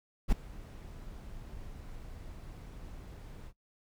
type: noise with ADSR envelope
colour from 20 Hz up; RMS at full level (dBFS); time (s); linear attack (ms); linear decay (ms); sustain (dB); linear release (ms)
brown; -25; 0.28-3.53; 44; 4; -21; 58
effects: noise-tail reverb RT60 0.1 s tail -19 dB re dry